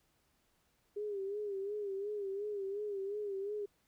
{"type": "tone with vibrato", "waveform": "sine", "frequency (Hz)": 403.6, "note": "G#4", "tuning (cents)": -49, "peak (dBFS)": -36, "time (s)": [0.96, 3.66], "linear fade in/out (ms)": 10, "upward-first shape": "sine", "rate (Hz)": 2.8, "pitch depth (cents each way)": 77, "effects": ["pink hiss -75 dBFS RMS until 3.87 s"]}